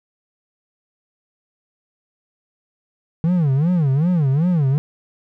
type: tone with vibrato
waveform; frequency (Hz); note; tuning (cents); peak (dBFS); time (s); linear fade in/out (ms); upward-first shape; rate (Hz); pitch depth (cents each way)
triangle; 155.3; D#3; -3; -12; 3.24-4.78; 0; sine; 2.6; 280
effects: none